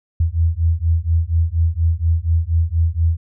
sine beating tone pair, 80.7 / 84.9 Hz, E2 / F2, -36 / -48 cents, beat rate 4.2 Hz, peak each -17 dBFS, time 0.2-3.17 s, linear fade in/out 5 ms, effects none

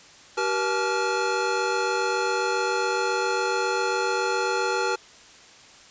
square tone cluster, 384 / 480.1 / 859 / 1393 Hz, G4 / B4 / A5 / F6, -36 / -49 / -42 / -5 cents, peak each -29 dBFS, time 0.37-4.96 s, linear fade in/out 10 ms, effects white hiss -49 dBFS RMS until 5.9 s + resampled to 16000 Hz

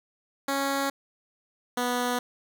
10% pulse tone pair in turn, 275.9 / 245.8 Hz, C#4 / B3, -8 / -8 cents, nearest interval major second, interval 200 cents, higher first, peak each -17 dBFS, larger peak neither, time 0.48-0.9 / 1.77-2.19 s, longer neither, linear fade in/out 5 ms, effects none

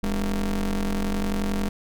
40% pulse ring-modulated tone, 91.6 Hz, F#2, 17 cents flat, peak -19 dBFS, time 0.03-1.69 s, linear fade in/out 5 ms, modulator 112 Hz, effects none

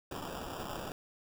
white noise with sample-and-hold, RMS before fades -41 dBFS, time 0.11-0.92 s, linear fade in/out 2 ms, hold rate 2100 Hz, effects none

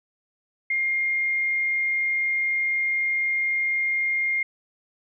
sine tone, 2122 Hz, C7, 24 cents sharp, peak -21 dBFS, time 0.7-4.43 s, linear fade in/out 5 ms, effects none

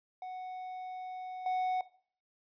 triangle tone with level steps, 740 Hz, F#5, in tune, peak -37 / -27 dBFS, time 0.22-1.81 s, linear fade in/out 2 ms, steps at 1.46 s, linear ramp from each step 2 ms, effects noise-tail reverb RT60 0.5 s tail -18 dB re dry + resampled to 11025 Hz

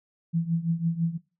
sine tone with tremolo, 166.7 Hz, E3, 20 cents sharp, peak -20 dBFS, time 0.33-1.18 s, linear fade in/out 20 ms, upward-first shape triangle, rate 6 Hz, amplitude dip 90%, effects noise-tail reverb RT60 0.3 s tail -20 dB re dry

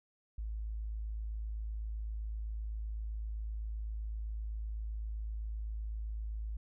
sine tone, 53.9 Hz, A1, 35 cents flat, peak -36 dBFS, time 0.38-6.57 s, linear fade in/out 5 ms, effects none

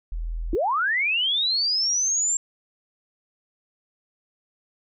sine tone, 41.24 Hz, E1, 2 cents sharp, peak -26 dBFS, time 0.12-0.55 s, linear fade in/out 0 ms
sine linear sweep, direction up, 293.8 to 7459 Hz, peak -20 dBFS, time 0.53-2.37 s, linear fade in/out 2 ms
effects none

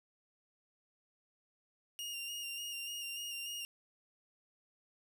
sawtooth tone with vibrato, 2819 Hz, F7, 16 cents sharp, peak -37 dBFS, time 1.99-3.65 s, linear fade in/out 0 ms, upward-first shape square, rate 3.4 Hz, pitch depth 24 cents each way, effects none

